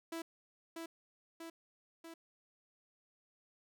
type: tone with echo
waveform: sawtooth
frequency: 330 Hz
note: E4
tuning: 2 cents sharp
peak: -36 dBFS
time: 0.12-0.22 s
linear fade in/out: 5 ms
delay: 640 ms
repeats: 3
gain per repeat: -3 dB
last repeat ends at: 2.14 s
effects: none